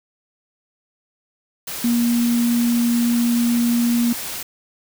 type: tone in noise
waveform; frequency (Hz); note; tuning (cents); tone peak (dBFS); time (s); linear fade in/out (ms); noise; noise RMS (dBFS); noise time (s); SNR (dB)
sine; 237; A#3; +29; -15; 1.84-4.13; 5; white; -29; 1.67-4.43; +11
effects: none